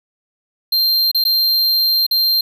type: tone with dropouts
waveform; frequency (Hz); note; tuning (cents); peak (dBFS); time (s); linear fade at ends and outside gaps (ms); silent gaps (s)
square; 4171; C8; -6; -13; 0.72-2.41; 5; 1.115-1.146 / 1.24-1.25 / 2.066-2.11
effects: none